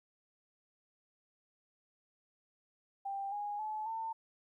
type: tone with pitch steps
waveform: sine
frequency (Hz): 790 / 824.5 / 860.5 / 898.1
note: G5 / G#5 / A5 / A5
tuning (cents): +13 / -13 / -39 / +35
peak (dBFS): -36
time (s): 3.05-4.13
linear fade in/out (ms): 10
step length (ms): 270
effects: 13-bit